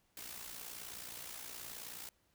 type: noise with amplitude modulation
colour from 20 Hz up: white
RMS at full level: -45 dBFS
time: 0.17-2.09 s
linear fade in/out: 2 ms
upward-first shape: sine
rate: 59 Hz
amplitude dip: 60%
effects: pink hiss -75 dBFS RMS until 2.34 s